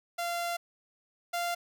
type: tone pair in turn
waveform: sawtooth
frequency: 690 / 694 Hz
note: F5 / F5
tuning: -21 / -11 cents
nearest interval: unison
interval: 10 cents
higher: second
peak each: -27 / -26 dBFS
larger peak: second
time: 0.18-0.57 / 1.33-1.55 s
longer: first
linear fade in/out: 10 ms
effects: none